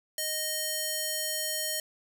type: tone with band-pass filter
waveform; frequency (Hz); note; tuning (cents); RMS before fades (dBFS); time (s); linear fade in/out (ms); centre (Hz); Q
square; 620; D#5; -6; -32; 0.18-1.8; 2; 11000; 0.64
effects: none